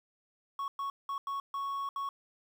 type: tone bursts at uneven times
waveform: triangle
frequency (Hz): 1108.7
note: C#6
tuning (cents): 0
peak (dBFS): -31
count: 6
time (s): 0.59-0.68 / 0.79-0.9 / 1.09-1.18 / 1.27-1.4 / 1.54-1.89 / 1.96-2.09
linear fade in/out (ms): 2
effects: 10-bit